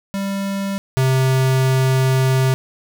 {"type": "tone pair in turn", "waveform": "square", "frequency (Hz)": [196.9, 131.41], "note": ["G3", "C3"], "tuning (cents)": [8, 8], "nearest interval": "perfect fifth", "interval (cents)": 700, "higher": "first", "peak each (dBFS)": [-21, -14], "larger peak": "second", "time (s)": [[0.14, 0.78], [0.97, 2.54]], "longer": "second", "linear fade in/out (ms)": 0, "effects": []}